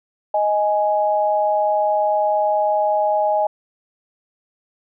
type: tone pair together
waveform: sine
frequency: 624 / 832.9 Hz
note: D#5 / G#5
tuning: +5 / +5 cents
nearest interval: perfect fourth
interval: 500 cents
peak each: -18 dBFS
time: 0.34-3.47 s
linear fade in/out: 5 ms
effects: none